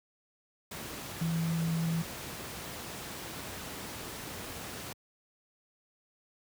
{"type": "tone in noise", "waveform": "sine", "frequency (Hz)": 164.81, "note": "E3", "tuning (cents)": 0, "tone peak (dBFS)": -28, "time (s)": [1.21, 2.02], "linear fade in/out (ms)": 5, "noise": "pink", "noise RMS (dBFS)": -41, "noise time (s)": [0.71, 4.93], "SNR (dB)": 10, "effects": ["high-pass 80 Hz 12 dB/octave"]}